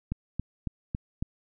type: click train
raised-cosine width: 5 ms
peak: -17 dBFS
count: 5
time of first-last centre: 0.12-1.225 s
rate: 3.62 Hz
effects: none